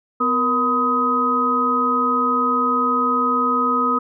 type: harmonic tone with a mistuned harmonic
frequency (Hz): 251.5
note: B3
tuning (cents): +32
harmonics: 1 / 2 / 4 / 5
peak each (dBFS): -23 / -26 / -27 / -17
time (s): 0.2-3.99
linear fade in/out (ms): 10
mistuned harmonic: 2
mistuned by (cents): -110
effects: none